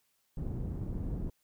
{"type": "low-pass noise", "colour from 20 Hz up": "pink", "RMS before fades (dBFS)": -36, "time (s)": [0.37, 1.3], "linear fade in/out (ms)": 5, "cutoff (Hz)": 250, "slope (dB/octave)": 12, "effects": ["white hiss -75 dBFS RMS until 1.43 s"]}